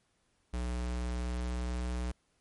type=tone with pitch glide; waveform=square; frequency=60.8 to 61.26 Hz; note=B1 to B1; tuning=-26 to -13 cents; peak=-33 dBFS; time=0.53-2.12 s; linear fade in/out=10 ms; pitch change=+13 cents; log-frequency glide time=1.11-1.87 s; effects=pink hiss -74 dBFS RMS until 2.4 s + MP3 48 kbps